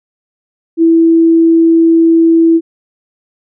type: tone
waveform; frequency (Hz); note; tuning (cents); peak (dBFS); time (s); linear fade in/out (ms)
sine; 329.6; E4; 0; -4; 0.77-2.61; 50
effects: none